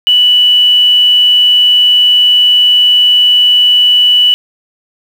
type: tone with quantisation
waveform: sine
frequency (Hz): 2960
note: F#7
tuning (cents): 0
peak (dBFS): -4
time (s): 0.07-4.34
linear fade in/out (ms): 0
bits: 5
effects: none